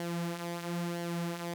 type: tone with flanger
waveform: sawtooth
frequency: 171.7 Hz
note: F3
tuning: 29 cents flat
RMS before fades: -36 dBFS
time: 0-1.54 s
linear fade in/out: 2 ms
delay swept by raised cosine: 0.79 to 6.59 ms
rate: 1 Hz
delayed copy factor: -0.55
effects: none